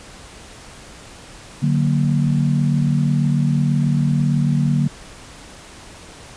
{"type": "chord", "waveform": "sine", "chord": "D augmented", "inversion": "none", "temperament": "equal", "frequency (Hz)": [146.83, 185, 233.1], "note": ["D3", "F#3", "A#3"], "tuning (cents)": [0, 0, 0], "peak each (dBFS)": [-16, -22, -21], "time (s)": [1.62, 4.88], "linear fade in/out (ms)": 10, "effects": ["pink hiss -40 dBFS RMS until 6.36 s", "resampled to 22050 Hz"]}